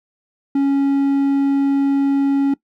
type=tone; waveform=triangle; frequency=277.2 Hz; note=C#4; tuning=in tune; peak=-11 dBFS; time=0.55-2.54 s; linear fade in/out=5 ms; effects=noise-tail reverb RT60 0.1 s tail -20 dB re dry